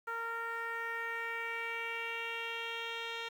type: tone with low-pass filter sweep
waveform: 10% pulse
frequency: 460.9 Hz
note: A#4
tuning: 20 cents flat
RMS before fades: -39 dBFS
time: 0.07-3.29 s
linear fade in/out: 10 ms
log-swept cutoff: 1400 to 3900 Hz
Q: 3.1
effects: 10-bit